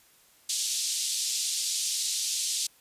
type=band-pass noise; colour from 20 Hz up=white; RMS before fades=-30 dBFS; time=0.49-2.67 s; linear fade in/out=5 ms; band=3500 to 8600 Hz; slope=24 dB/octave; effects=white hiss -60 dBFS RMS until 2.8 s + resampled to 32000 Hz